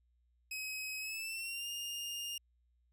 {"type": "tone with pitch glide", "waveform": "sawtooth", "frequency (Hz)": [2544, 2823], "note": ["D#7", "F7"], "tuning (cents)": [38, 18], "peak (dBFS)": -36, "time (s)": [0.51, 2.38], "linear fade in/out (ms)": 5, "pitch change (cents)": 180, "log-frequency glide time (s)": [0.99, 1.69], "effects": ["added 60 Hz sine -70 dBFS peak until 2.92 s"]}